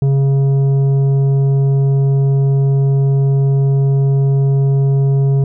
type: tone with tanh clipping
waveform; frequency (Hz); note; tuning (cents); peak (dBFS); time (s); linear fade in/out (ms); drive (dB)
sine; 137.4; C#3; -15; -11; 0.02-5.44; 2; 8
effects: none